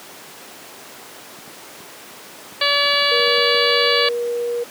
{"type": "clicks", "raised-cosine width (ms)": 5, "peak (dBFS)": -22, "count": 11, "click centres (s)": [1.388, 1.478, 1.805, 2.525, 2.855, 2.936, 3.022, 3.198, 3.282, 3.383, 3.547]}
{"type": "harmonic tone", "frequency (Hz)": 572, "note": "D5", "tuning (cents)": -46, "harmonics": [1, 2, 3, 4, 5, 6, 7, 8], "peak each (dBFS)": [-23, -23, -23, -23, -23, -23, -23, -23], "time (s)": [2.61, 4.09], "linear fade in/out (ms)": 5}
{"type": "tone", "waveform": "sine", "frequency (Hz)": 477.6, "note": "A#4", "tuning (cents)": 42, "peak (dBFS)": -19, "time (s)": [3.11, 4.64], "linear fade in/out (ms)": 10}
{"effects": ["pink hiss -38 dBFS RMS until 4.7 s", "high-pass 300 Hz 12 dB/octave"]}